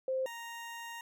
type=tone pair in turn; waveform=sine / 20% pulse; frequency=523.3 / 932.4 Hz; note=C5 / A#5; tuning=0 / 0 cents; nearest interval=minor seventh; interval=1000 cents; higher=second; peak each=-30 / -37 dBFS; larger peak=first; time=0.08-0.26 / 0.26-1.01 s; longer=second; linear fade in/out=2 ms; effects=none